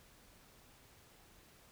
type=silence; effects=pink hiss -63 dBFS RMS until 1.71 s